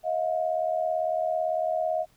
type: tone pair together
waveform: sine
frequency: 636.1 / 714 Hz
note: D#5 / F5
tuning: +38 / +38 cents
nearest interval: major second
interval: 200 cents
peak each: -26 / -28 dBFS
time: 0.03-2.06 s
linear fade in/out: 50 ms
effects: pink hiss -63 dBFS RMS until 2.16 s